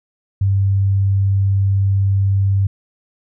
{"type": "tone with vibrato", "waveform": "sine", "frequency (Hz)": 98, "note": "G2", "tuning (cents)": 0, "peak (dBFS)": -12, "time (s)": [0.41, 2.67], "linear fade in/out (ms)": 5, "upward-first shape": "sine", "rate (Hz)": 20, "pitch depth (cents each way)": 15, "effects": []}